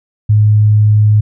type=tone; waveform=sine; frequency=106 Hz; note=G#2; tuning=36 cents sharp; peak=-5 dBFS; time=0.29-1.21 s; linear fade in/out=10 ms; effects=none